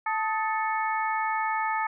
harmonic tone with a mistuned harmonic, 440 Hz, A4, in tune, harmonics 2 / 3 / 4 / 5, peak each -27 / -31 / -33 / -35 dBFS, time 0.06-1.87 s, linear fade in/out 5 ms, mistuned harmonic 3, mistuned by -76 cents, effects none

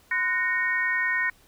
harmonic tone with a mistuned harmonic, 370 Hz, F#4, in tune, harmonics 3 / 4 / 5 / 6, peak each -34 / -30 / -24 / -30 dBFS, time 0.11-1.3 s, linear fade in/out 5 ms, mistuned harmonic 3, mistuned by -140 cents, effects pink hiss -58 dBFS RMS until 1.47 s

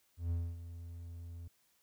triangle tone with ADSR envelope, 85 Hz, F2, 46 cents flat, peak -29 dBFS, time 0.17-1.48 s, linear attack 140 ms, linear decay 250 ms, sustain -13 dB, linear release 7 ms, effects white hiss -73 dBFS RMS until 1.82 s

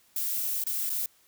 violet noise with dropouts, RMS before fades -30 dBFS, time 0.16-1.06 s, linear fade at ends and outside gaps 2 ms, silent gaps 0.639-0.666 / 0.895-0.901 s, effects white hiss -63 dBFS RMS until 1.27 s

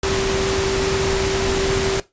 sine tone in noise, 387.2 Hz, G4, 21 cents flat, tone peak -20 dBFS, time 0.03-2 s, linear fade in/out 2 ms, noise pink, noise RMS -22 dBFS, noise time 0.03-2 s, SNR -1 dB, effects noise-tail reverb RT60 0.2 s tail -17 dB re dry + resampled to 16000 Hz

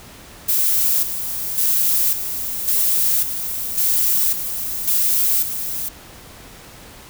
violet noise with tremolo, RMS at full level -17 dBFS, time 0.48-5.89 s, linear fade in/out 10 ms, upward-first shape square, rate 0.91 Hz, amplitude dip 60%, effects pink hiss -41 dBFS RMS until 7.09 s

